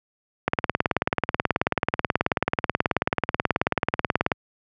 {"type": "click train", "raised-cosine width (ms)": 0.5, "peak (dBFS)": -4, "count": 72, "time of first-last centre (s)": [0.48, 4.318], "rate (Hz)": 18.5, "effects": ["high-pass 80 Hz 12 dB/octave"]}